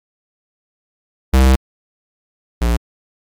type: tone pair in turn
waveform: square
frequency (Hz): 65.41 / 58.45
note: C2 / A#1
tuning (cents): 0 / +5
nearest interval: major second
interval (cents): 195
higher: first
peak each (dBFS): -8 / -13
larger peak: first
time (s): 1.33-1.56 / 2.61-2.77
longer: first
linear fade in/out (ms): 10
effects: MP3 96 kbps